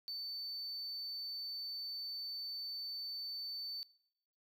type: tone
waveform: triangle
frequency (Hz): 4530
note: C#8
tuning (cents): +37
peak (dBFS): -39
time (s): 0.08-3.83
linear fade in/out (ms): 0
effects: noise-tail reverb RT60 0.8 s tail -23 dB re dry